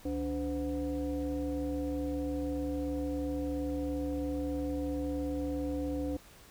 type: tone with frequency modulation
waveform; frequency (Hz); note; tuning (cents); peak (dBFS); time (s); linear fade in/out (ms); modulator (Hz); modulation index
sine; 290; D4; -22; -31; 0.05-6.17; 5; 221; 1
effects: pink hiss -56 dBFS RMS until 6.5 s